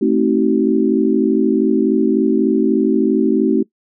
sine chord, A diminished seventh, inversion none, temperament just, 220 / 264 / 316.8 / 380.2 Hz, A3 / C4 / Eb4 / Gb4, 0 / +16 / +31 / +47 cents, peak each -17 dBFS, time 0.01-3.63 s, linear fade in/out 10 ms, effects noise-tail reverb RT60 0.1 s tail -19 dB re dry

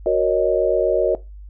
sine chord, D# minor seventh, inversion first, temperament equal, 370 / 466.2 / 554.4 / 622.3 Hz, F#4 / A#4 / C#5 / D#5, 0 / 0 / 0 / 0 cents, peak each -20 dBFS, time 0.06-1.15 s, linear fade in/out 2 ms, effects noise-tail reverb RT60 0.2 s tail -17 dB re dry + added 50 Hz sine -35 dBFS peak until 1.49 s

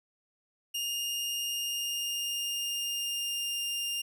sawtooth tone with pitch glide, 2830 to 2804 Hz, F7 to F7, +22 to +6 cents, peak -28 dBFS, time 0.74-4.02 s, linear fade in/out 10 ms, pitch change -16 cents, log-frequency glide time 1.5-3.62 s, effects none

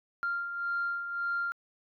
sine beating tone pair, 1391 / 1392.8 Hz, F6 / F6, -7 / -5 cents, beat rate 1.8 Hz, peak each -38 / -30 dBFS, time 0.23-1.52 s, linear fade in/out 0 ms, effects tanh soft clip ceiling -24 dBFS

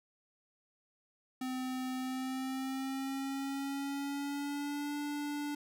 square tone with pitch glide, 257 to 291.8 Hz, C4 to D4, -31 to -11 cents, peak -36 dBFS, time 1.41-5.55 s, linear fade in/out 5 ms, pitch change +220 cents, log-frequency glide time 1.96-4.97 s, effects none

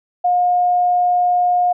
sine tone, 715 Hz, F5, 41 cents sharp, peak -12 dBFS, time 0.24-1.73 s, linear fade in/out 10 ms, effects none

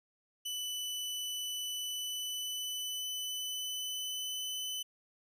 sawtooth tone with pitch glide, 2985 to 3016 Hz, F#7 to F#7, +15 to +32 cents, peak -33 dBFS, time 0.45-4.83 s, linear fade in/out 10 ms, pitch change +17 cents, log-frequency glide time 1.76-4.49 s, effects none

